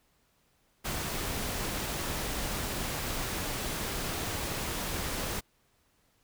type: noise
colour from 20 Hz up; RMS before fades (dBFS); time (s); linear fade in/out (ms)
pink; -34; 0.84-5.41; 20
effects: pink hiss -70 dBFS RMS until 6.23 s